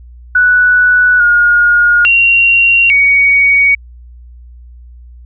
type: tone with pitch steps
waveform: sine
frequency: 1479 / 1431 / 2754 / 2244 Hz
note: F#6 / F6 / F7 / C#7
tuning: -1 / +42 / -25 / +21 cents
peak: -5 dBFS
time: 0.35-3.75 s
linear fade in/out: 5 ms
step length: 850 ms
effects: added 60 Hz sine -32 dBFS peak until 5.25 s